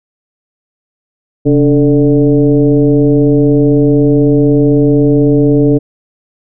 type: tone with frequency modulation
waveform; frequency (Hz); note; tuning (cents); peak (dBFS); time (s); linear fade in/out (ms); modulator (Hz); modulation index
sine; 288; D4; -34; -5; 1.45-5.79; 20; 153; 1.2
effects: none